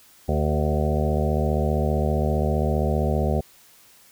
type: harmonic tone with a mistuned harmonic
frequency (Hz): 75.2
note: D2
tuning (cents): +42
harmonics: 1 / 2 / 3 / 5 / 6 / 7 / 8 / 9 / 10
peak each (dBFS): -23 / -26 / -28 / -30 / -31 / -31 / -32 / -33 / -33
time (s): 0.28-3.41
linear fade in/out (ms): 10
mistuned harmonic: 8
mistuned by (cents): +16
effects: white hiss -53 dBFS RMS until 4.11 s